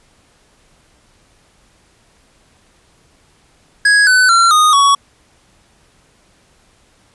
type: tone with pitch steps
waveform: square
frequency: 1661.2 / 1505.8 / 1365 / 1237.3 / 1121.6 Hz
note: G#6 / F#6 / F6 / D#6 / C#6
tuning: 0 / +30 / -40 / -10 / +20 cents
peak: -8 dBFS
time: 3.85-4.95 s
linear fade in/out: 5 ms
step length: 220 ms
effects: pink hiss -53 dBFS RMS until 7.14 s + resampled to 24000 Hz